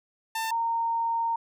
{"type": "tone pair in turn", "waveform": ["sawtooth", "sine"], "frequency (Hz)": [895, 921.2], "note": ["A5", "A#5"], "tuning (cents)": [29, -21], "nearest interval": "unison", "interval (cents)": 50, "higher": "second", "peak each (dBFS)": -24, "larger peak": "neither", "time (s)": [[0.35, 0.51], [0.51, 1.36]], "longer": "second", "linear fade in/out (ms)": 5, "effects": []}